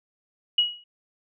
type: tone with exponential decay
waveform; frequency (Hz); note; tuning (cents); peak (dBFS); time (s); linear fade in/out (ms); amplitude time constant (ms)
sine; 2907; F#7; -31; -14; 0.58-0.84; 5; 56
effects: none